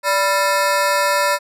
25% pulse ring-modulated tone, 784 Hz, G5, in tune, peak -8 dBFS, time 0.03-1.39 s, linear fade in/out 50 ms, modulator 202 Hz, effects resampled to 32000 Hz

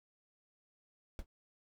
brown noise with exponential decay, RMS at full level -35 dBFS, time 1.19-1.26 s, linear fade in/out 1 ms, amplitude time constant 15 ms, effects none

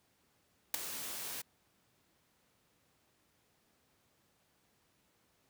white noise with ADSR envelope, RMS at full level -27 dBFS, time 0.74-1.42 s, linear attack 4 ms, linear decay 7 ms, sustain -15 dB, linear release 10 ms, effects pink hiss -73 dBFS RMS until 5.49 s + high-pass 80 Hz 12 dB/octave

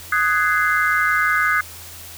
sine chord, Ab dominant seventh, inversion second, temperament just, 1245.9 / 1495.1 / 1661.2 / 2077 Hz, Eb6 / Gb6 / Ab6 / C7, +2 / +18 / 0 / -13 cents, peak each -20 / -20 / -21 / -23 dBFS, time 0.12-1.61 s, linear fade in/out 5 ms, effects added 85 Hz sine -43 dBFS peak until 2.17 s + white hiss -38 dBFS RMS until 2.17 s

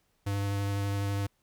square tone with vibrato, 100 Hz, G2, 35 cents sharp, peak -29 dBFS, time 0.26-1.27 s, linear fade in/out 10 ms, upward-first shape sine, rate 12 Hz, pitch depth 10 cents each way, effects pink hiss -73 dBFS RMS until 1.42 s

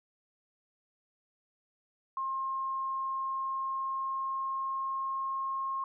sine tone with pitch glide, 1067 to 1074.4 Hz, C6 to C6, +34 to +46 cents, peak -31 dBFS, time 2.17-5.84 s, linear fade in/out 2 ms, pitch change +12 cents, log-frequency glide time 3.13-5.5 s, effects none

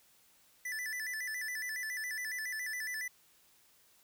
square tone with vibrato, 1864.7 Hz, A#6, in tune, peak -37 dBFS, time 0.65-3.08 s, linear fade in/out 5 ms, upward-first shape square, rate 7.2 Hz, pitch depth 110 cents each way, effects white hiss -66 dBFS RMS until 4.03 s

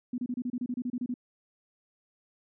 sine tone bursts, 246.9 Hz, B3, in tune, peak -29 dBFS, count 13, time 0.13-1.141 s, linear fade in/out 5 ms, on 51 ms, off 29 ms, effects none

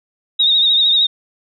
sine tone with vibrato, 3729 Hz, A#7, in tune, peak -10 dBFS, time 0.39-1.07 s, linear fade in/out 10 ms, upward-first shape sine, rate 13 Hz, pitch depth 50 cents each way, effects none

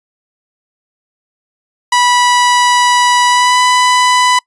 sawtooth tone with pitch glide, 980 to 996 Hz, B5 to B5, -14 to +14 cents, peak -4 dBFS, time 1.92-4.39 s, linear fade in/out 5 ms, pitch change +28 cents, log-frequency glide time 3.27-3.59 s, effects noise-tail reverb RT60 0.1 s tail -26 dB re dry + resampled to 22050 Hz

